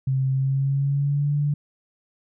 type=tone with pitch glide; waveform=sine; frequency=132.9 to 145.77 Hz; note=C3 to D3; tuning=+27 to -13 cents; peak=-19 dBFS; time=0.07-1.54 s; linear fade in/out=5 ms; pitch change=+160 cents; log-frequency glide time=0.31-1.35 s; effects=none